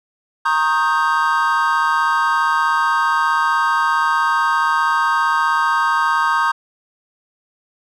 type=chord; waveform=triangle; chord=Eb dominant seventh; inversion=second; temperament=equal with one note detuned; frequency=932.3 / 1089.1 / 1244.5 / 1568 Hz; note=Bb5 / Db6 / Eb6 / G6; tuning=0 / -31 / 0 / 0 cents; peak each=-18 dBFS; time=0.45-6.52 s; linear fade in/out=10 ms; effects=none